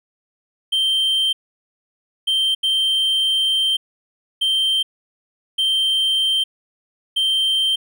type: tone bursts at uneven times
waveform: triangle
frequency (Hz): 3136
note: G7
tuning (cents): 0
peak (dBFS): -14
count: 6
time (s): 0.72-1.33 / 2.27-2.55 / 2.63-3.77 / 4.41-4.83 / 5.58-6.44 / 7.16-7.76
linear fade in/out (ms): 10
effects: none